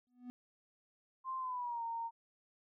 triangle tone with exponential growth, 246.9 Hz, B3, in tune, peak -39 dBFS, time 0.07-0.3 s, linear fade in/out 0 ms, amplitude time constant 48 ms
sine tone with pitch glide, 1046.5 to 921.6 Hz, C6 to A#5, 0 to -20 cents, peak -37 dBFS, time 1.24-2.11 s, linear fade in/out 50 ms, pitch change -220 cents, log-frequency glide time 1.38-1.83 s
effects none

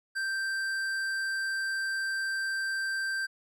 sine tone with tanh clipping, 1568 Hz, G6, in tune, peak -31 dBFS, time 0.15-3.27 s, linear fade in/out 20 ms, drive 13 dB, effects none

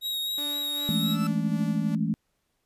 45% pulse tone with vibrato, 3789 Hz, A#7, 27 cents sharp, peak -27 dBFS, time 0.01-1.17 s, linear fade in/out 50 ms, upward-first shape sine, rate 3.9 Hz, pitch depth 18 cents each way
sawtooth tone with tremolo, 290.7 Hz, D4, 18 cents flat, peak -33 dBFS, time 0.38-1.95 s, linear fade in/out 0 ms, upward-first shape sine, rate 2.6 Hz, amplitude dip 45%
40% pulse tone with exponential growth, 1318.5 Hz, E6, in tune, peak -30 dBFS, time 0.62-1.27 s, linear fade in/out 2 ms, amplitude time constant 140 ms
sine chord, A major seventh, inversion second, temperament equal, 164.81 / 207.7 / 220 / 277.2 Hz, E3 / G#3 / A3 / C#4, 0 / 0 / 0 / 0 cents, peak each -28 / -29 / -28 / -34 dBFS, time 0.89-2.14 s, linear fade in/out 0 ms
effects pink hiss -75 dBFS RMS until 2.65 s + resampled to 32000 Hz

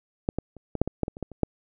clicks, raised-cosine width 2 ms, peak -10 / -14 / -30 / -16 / -6 / -15 / -10 / -18 / -26 / -17 / -28 / -8 dBFS, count 12, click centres 0.289 / 0.386 / 0.567 / 0.753 / 0.816 / 0.876 / 1.033 / 1.081 / 1.169 / 1.227 / 1.317 / 1.433 s, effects none

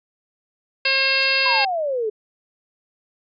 harmonic tone, 537 Hz, C5, 45 cents sharp, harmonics 1 / 2 / 3 / 4 / 5 / 6 / 7 / 8 / 9, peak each -28 / -32 / -25 / -26 / -20 / -31 / -30 / -25 / -24 dBFS, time 0.85-1.65 s, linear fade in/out 5 ms
violet noise with exponential growth, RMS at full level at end -31 dBFS, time 1.13-1.24 s, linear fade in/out 2 ms, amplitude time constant 22 ms
sine exponential sweep, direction down, 1046 to 415.3 Hz, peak -20 dBFS, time 1.45-2.1 s, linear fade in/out 10 ms
effects resampled to 16000 Hz

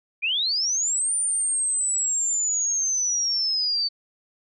sine linear two-way sweep, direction up then down, 2336 to 9190 to 4527 Hz, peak -21 dBFS, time 0.22-3.89 s, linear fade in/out 20 ms, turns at 1.15 s, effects none

